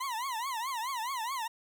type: tone with vibrato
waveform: 40% pulse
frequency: 986 Hz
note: B5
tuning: 3 cents flat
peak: -32 dBFS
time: 0-1.48 s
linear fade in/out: 10 ms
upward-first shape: triangle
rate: 4.7 Hz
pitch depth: 240 cents each way
effects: 11-bit